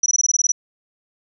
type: tone bursts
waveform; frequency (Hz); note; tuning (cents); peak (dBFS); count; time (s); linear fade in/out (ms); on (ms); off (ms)
sine; 5890; F#8; -9; -14; 10; 0.03-0.52; 5; 31; 20
effects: none